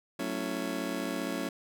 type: chord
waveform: 30% pulse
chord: F# minor seventh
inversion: none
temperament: just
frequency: 185 / 222 / 277.5 / 333 Hz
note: F#3 / A3 / C#4 / E4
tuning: 0 / +16 / +2 / +18 cents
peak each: -37 / -36 / -33 / -36 dBFS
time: 0.19-1.49 s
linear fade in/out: 5 ms
effects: none